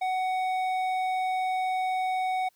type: tone with hard clipping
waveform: triangle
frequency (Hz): 746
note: F#5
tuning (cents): +14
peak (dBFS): -27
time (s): 0.01-2.49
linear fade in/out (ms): 10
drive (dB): 12
effects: white hiss -68 dBFS RMS until 2.55 s